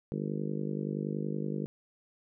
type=harmonic tone; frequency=50.6 Hz; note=G#1; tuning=44 cents flat; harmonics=3 / 4 / 5 / 6 / 7 / 8 / 9 / 10; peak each=-36 / -36 / -43 / -41 / -41 / -43 / -42 / -49 dBFS; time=0.12-1.66 s; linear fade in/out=0 ms; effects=none